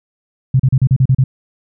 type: tone bursts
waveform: sine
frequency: 130.81 Hz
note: C3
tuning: in tune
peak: -7 dBFS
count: 8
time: 0.54-1.24 s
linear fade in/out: 5 ms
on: 56 ms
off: 36 ms
effects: none